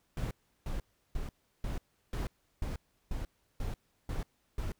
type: noise bursts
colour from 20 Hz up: brown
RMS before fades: -35 dBFS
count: 10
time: 0.17-4.72 s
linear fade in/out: 2 ms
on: 140 ms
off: 350 ms
effects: pink hiss -74 dBFS RMS until 4.79 s